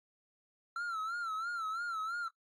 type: tone with vibrato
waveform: triangle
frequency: 1349 Hz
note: E6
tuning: 40 cents sharp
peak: -33 dBFS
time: 0.76-2.28 s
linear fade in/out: 2 ms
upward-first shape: sine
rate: 3 Hz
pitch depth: 97 cents each way
effects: noise-tail reverb RT60 0.1 s tail -20 dB re dry + AAC 32 kbps